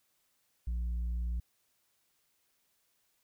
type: tone with tanh clipping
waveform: sine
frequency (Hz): 58.7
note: A#1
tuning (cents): +13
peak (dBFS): -32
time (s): 0.67-1.4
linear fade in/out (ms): 5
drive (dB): 3
effects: white hiss -75 dBFS RMS until 3.23 s